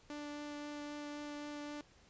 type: tone with vibrato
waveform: sawtooth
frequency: 293.7 Hz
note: D4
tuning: in tune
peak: -39 dBFS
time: 0.1-1.81 s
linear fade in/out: 0 ms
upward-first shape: triangle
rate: 3.8 Hz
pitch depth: 8 cents each way
effects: pink hiss -65 dBFS RMS until 2.09 s + resampled to 16000 Hz